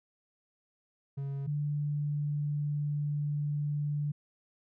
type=tone pair in turn; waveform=triangle / sine; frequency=138.59 / 146.82 Hz; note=C#3 / D3; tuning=0 / 0 cents; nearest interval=minor second; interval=100 cents; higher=second; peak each=-31 / -29 dBFS; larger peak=second; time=1.17-1.47 / 1.47-4.12 s; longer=second; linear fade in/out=10 ms; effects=none